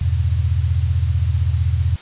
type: chord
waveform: sine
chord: E minor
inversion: none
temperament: equal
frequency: 82.41 / 98 / 123.47 Hz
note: E2 / G2 / B2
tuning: 0 / 0 / 0 cents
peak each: -17 / -21 / -22 dBFS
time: 0.01-1.96 s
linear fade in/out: 5 ms
effects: white hiss -39 dBFS RMS until 2.01 s + resampled to 8000 Hz